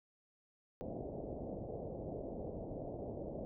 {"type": "low-pass noise", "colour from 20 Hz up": "white", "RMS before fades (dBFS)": -44, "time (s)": [0.81, 3.45], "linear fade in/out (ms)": 0, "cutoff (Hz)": 670, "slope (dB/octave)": 48, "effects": []}